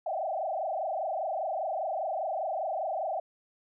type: tone with frequency modulation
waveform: sine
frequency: 698.5 Hz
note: F5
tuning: in tune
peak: -29 dBFS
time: 0.06-3.2 s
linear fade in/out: 5 ms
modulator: 25 Hz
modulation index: 3.6
effects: none